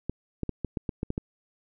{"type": "clicks", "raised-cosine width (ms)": 3, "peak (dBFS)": -16, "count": 9, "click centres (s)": [0.096, 0.433, 0.493, 0.647, 0.772, 0.892, 1.031, 1.104, 1.179], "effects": []}